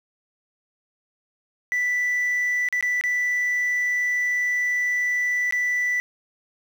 sine tone with dropouts, 1975.5 Hz, B6, in tune, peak -18 dBFS, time 1.72-6 s, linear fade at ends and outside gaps 0 ms, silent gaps 2.687-2.726 / 2.809-2.826 / 3.011-3.038 / 5.509-5.524 s, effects tanh soft clip ceiling -19 dBFS + 8-bit

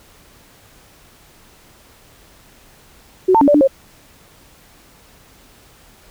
sine tone with pitch steps, 372.4 / 900 / 281.3 / 584 / 295.3 / 540 Hz, F#4 / A5 / C#4 / D5 / D4 / C#5, +11 / +39 / +26 / -10 / +10 / -45 cents, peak -8 dBFS, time 3.28-3.676 s, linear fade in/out 10 ms, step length 66 ms, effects pink hiss -48 dBFS RMS until 6.1 s

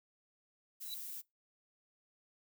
violet noise, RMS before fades -45 dBFS, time 0.8-1.22 s, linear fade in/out 20 ms
triangle tone with exponential growth, 3951 Hz, B7, in tune, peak -36 dBFS, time 0.81-0.94 s, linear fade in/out 2 ms, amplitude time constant 28 ms
effects noise-tail reverb RT60 0.2 s tail -23 dB re dry

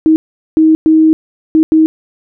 sine tone bursts at uneven times, 316.5 Hz, D#4, 30 cents sharp, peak -4 dBFS, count 5, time 0.06-0.16 / 0.57-0.75 / 0.86-1.13 / 1.55-1.63 / 1.72-1.86 s, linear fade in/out 0 ms, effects none

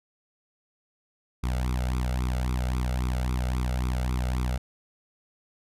sawtooth tone with flanger, 62.5 Hz, B1, 21 cents sharp, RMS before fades -27 dBFS, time 1.43-4.58 s, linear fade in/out 10 ms, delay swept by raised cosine 0.83 to 1.46 ms, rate 3.7 Hz, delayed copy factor +1, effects resampled to 32000 Hz

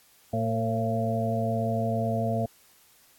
harmonic tone with a mistuned harmonic, 113.2 Hz, A2, 50 cents sharp, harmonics 1 / 2 / 4 / 5 / 6, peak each -29 / -30 / -35 / -34 / -29 dBFS, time 0.33-2.46 s, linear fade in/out 5 ms, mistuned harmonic 5, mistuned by -48 cents, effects white hiss -59 dBFS RMS until 3.18 s + AAC 64 kbps

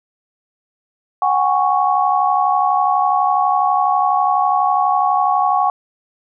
sine chord, F# suspended second, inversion none, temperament equal with one note detuned, 740 / 812.1 / 1108.7 Hz, F#5 / G#5 / C#6, 0 / -39 / 0 cents, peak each -17 dBFS, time 1.22-5.7 s, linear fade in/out 2 ms, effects none

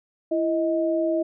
sine tone pair together, 333.7 / 629.9 Hz, E4 / D#5, +21 / +21 cents, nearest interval major seventh, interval 1100 cents, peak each -23 dBFS, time 0.31-1.23 s, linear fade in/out 10 ms, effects none

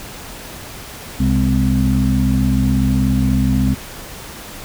harmonic tone with a mistuned harmonic, 64.4 Hz, C2, 27 cents flat, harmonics 1 / 2 / 3 / 4, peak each -18 / -18 / -18 / -18 dBFS, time 1.19-3.75 s, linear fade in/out 20 ms, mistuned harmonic 3, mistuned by +70 cents, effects pink hiss -33 dBFS RMS until 4.64 s

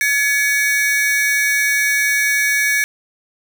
45% pulse ring-modulated tone, 1975.5 Hz, B6, in tune, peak -11 dBFS, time 0.01-2.84 s, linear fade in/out 0 ms, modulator 272 Hz, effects none

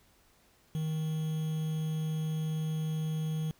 triangle tone with quantisation, 157.1 Hz, D#3, 17 cents sharp, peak -28 dBFS, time 0.75-3.51 s, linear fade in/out 0 ms, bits 8, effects pink hiss -65 dBFS RMS until 3.59 s

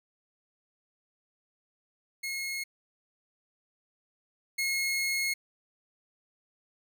sawtooth tone pair in turn, 2164 / 2164 Hz, C#7 / C#7, -42 / -42 cents, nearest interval unison, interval 0 cents, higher neither, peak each -29 / -24 dBFS, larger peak second, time 2.23-2.64 / 4.58-5.34 s, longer second, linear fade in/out 10 ms, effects none

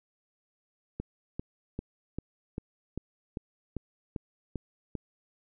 click train, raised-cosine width 3 ms, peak -21 dBFS, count 11, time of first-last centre 1-4.953 s, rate 2.53 Hz, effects none

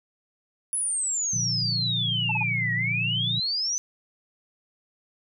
sine exponential two-way sweep, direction down then up, 10510 to 1879 to 6150 Hz, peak -24 dBFS, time 0.73-3.78 s, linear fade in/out 0 ms, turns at 2.73 s
sine chord, Bb major, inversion none, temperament equal, 116.54 / 146.83 / 174.61 Hz, Bb2 / D3 / F3, 0 / 0 / 0 cents, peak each -30 / -35 / -34 dBFS, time 1.33-3.4 s, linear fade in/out 5 ms
sine tone bursts, 870 Hz, A5, 20 cents flat, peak -27 dBFS, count 3, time 2.29-2.432 s, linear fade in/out 5 ms, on 26 ms, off 32 ms
effects none

